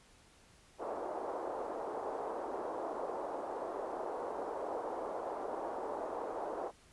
pink band-pass noise, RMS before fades -40 dBFS, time 0.78-6.72 s, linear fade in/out 50 ms, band 390 to 960 Hz, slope 24 dB/octave, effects pink hiss -63 dBFS RMS until 6.92 s + resampled to 24000 Hz

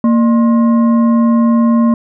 sine tone with frequency modulation, 230.9 Hz, A#3, 16 cents flat, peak -7 dBFS, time 0.04-1.94 s, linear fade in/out 2 ms, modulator 831 Hz, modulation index 0.39, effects none

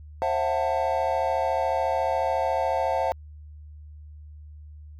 triangle chord, F# half-diminished seventh, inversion second, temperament just, 532.8 / 666 / 740 / 888 Hz, C5 / E5 / F#5 / A5, +31 / +18 / 0 / +16 cents, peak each -26 dBFS, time 0.22-3.12 s, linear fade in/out 0 ms, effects added 75 Hz sine -41 dBFS peak until 4.99 s

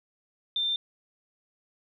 sine tone, 3583 Hz, A7, 31 cents sharp, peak -25 dBFS, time 0.56-0.76 s, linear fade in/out 2 ms, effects 11-bit

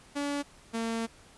sawtooth tone pair in turn, 286.2 / 227.8 Hz, D4 / A#3, -45 / -40 cents, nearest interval major third, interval 395 cents, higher first, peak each -26 dBFS, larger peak neither, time 0.15-0.43 / 0.73-1.07 s, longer second, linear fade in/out 20 ms, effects pink hiss -56 dBFS RMS until 1.37 s + resampled to 24000 Hz

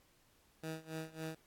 15% pulse tone with tremolo, 159.5 Hz, D#3, 43 cents sharp, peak -33 dBFS, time 0.63-1.35 s, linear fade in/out 5 ms, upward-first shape sine, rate 3.6 Hz, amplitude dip 90%, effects pink hiss -70 dBFS RMS until 1.46 s + AAC 64 kbps

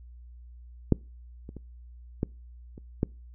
clicks, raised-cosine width 3 ms, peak -6 / -28 / -27 / -13 / -30 / -11 dBFS, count 6, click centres 0.923 / 1.491 / 1.567 / 2.231 / 2.779 / 3.031 s, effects noise-tail reverb RT60 0.3 s tail -25 dB re dry + added 60 Hz sine -45 dBFS peak until 3.34 s

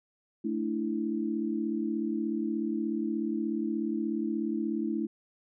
sine chord, A suspended fourth, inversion none, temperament just, 220 / 293.3 / 330 Hz, A3 / D4 / E4, 0 / -2 / +2 cents, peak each -32 / -34 / -32 dBFS, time 0.44-5.07 s, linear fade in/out 10 ms, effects none

